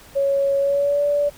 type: tone with pitch glide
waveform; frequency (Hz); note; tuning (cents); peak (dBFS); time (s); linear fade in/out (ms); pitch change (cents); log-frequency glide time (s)
sine; 554.4 to 579.3; C#5 to D5; 0 to -24; -16; 0.15-1.3; 20; +76; 0.58-1.04
effects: pink hiss -46 dBFS RMS until 1.37 s